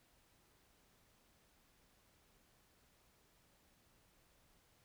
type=silence; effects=pink hiss -72 dBFS RMS until 4.84 s